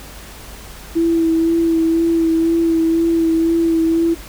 sine tone with vibrato, 329.6 Hz, E4, in tune, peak -12 dBFS, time 0.95-4.15 s, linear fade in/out 20 ms, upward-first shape sine, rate 2 Hz, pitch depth 21 cents each way, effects added 50 Hz sine -37 dBFS peak until 4.28 s + pink hiss -37 dBFS RMS until 4.28 s

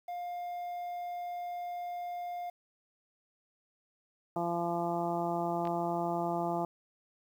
triangle tone, 706 Hz, F5, 19 cents sharp, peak -34 dBFS, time 0.08-2.5 s, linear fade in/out 5 ms
harmonic tone, 171.4 Hz, F3, 32 cents flat, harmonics 1 / 2 / 3 / 4 / 5 / 6 / 7, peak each -38 / -36 / -43 / -34 / -37 / -44 / -44 dBFS, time 4.36-6.65 s, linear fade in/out 2 ms
clicks, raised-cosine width 0.3 ms, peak -30 dBFS, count 2, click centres 5.653 / 5.673 s
effects 10-bit

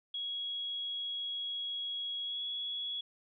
sine tone with pitch glide, 3322 to 3361 Hz, G#7 to G#7, 0 to +20 cents, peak -35 dBFS, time 0.14-3.01 s, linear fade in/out 5 ms, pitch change +20 cents, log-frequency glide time 2.23-2.42 s, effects none

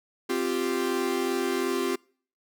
45% pulse chord, C suspended fourth, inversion none, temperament equal, 261.6 / 349.2 / 392 Hz, C4 / F4 / G4, 0 / 0 / 0 cents, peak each -31 / -29 / -29 dBFS, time 0.29-1.96 s, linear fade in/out 10 ms, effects noise-tail reverb RT60 0.5 s tail -26 dB re dry

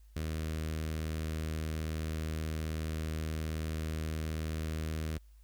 sawtooth tone with notch filter, 78.8 Hz, D#2, 23 cents sharp, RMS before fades -36 dBFS, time 0.16-5.18 s, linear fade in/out 5 ms, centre 860 Hz, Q 1.4, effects added 52 Hz sine -54 dBFS peak until 5.43 s + white hiss -73 dBFS RMS until 5.43 s

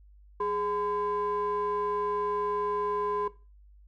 triangle ring-modulated tone, 300.9 Hz, D4, 42 cents sharp, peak -22 dBFS, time 0.4-3.28 s, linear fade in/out 5 ms, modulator 716 Hz, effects noise-tail reverb RT60 0.3 s tail -17 dB re dry + added 50 Hz sine -52 dBFS peak until 3.87 s

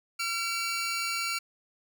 20% pulse tone pair together, 1368 / 2291 Hz, F6 / D7, -36 / -44 cents, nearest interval major sixth, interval 892 cents, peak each -27 / -27 dBFS, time 0.19-1.39 s, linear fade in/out 10 ms, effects none

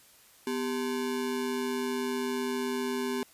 square ring-modulated tone, 322 Hz, E4, 41 cents flat, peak -27 dBFS, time 0.47-3.23 s, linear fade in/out 0 ms, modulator 73.8 Hz, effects white hiss -58 dBFS RMS until 3.33 s + resampled to 32000 Hz

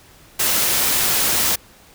white noise, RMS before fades -18 dBFS, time 0.39-1.56 s, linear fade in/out 10 ms, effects pink hiss -48 dBFS RMS until 1.94 s

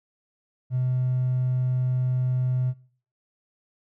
triangle tone with hard clipping, 127.1 Hz, C3, 50 cents flat, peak -22 dBFS, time 0.7-2.74 s, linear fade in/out 50 ms, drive 4 dB, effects noise-tail reverb RT60 0.5 s tail -21 dB re dry

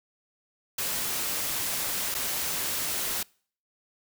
white noise with dropouts, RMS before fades -30 dBFS, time 0.78-3.23 s, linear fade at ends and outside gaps 5 ms, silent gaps 2.143-2.148 s, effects noise-tail reverb RT60 0.5 s tail -26 dB re dry

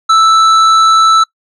sine tone with hard clipping, 1318.5 Hz, E6, in tune, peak -6 dBFS, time 0.09-1.24 s, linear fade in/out 10 ms, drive 12 dB, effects noise-tail reverb RT60 0.1 s tail -23 dB re dry + low-pass 6000 Hz 12 dB/octave

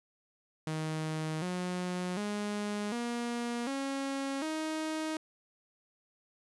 sawtooth tone with pitch steps, 157 / 180.35 / 207.2 / 238 / 273.4 / 314 Hz, D#3 / F#3 / G#3 / A#3 / C#4 / D#4, +16 / -44 / -4 / +36 / -24 / +16 cents, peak -29 dBFS, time 0.67-5.17 s, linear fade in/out 2 ms, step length 750 ms, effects resampled to 24000 Hz + 11-bit

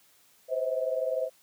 sine tone cluster, 510 / 530 / 643 Hz, C5 / C5 / E5, -44 / +22 / -43 cents, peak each -31 dBFS, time 0.48-1.3 s, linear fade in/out 50 ms, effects white hiss -62 dBFS RMS until 1.42 s + high-pass 80 Hz 12 dB/octave

